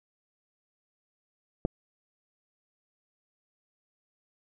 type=clicks; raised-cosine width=2 ms; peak=-13 / -24 dBFS; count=2; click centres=1.651 / 1.657 s; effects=none